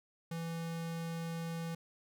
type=tone; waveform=square; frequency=166 Hz; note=E3; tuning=12 cents sharp; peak=-38 dBFS; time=0.31-1.75 s; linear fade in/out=5 ms; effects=none